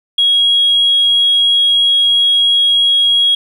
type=tone; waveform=sine; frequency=3301 Hz; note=G#7; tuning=11 cents flat; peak=-7 dBFS; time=0.18-3.35 s; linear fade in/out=5 ms; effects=tanh soft clip ceiling -4 dBFS + 8-bit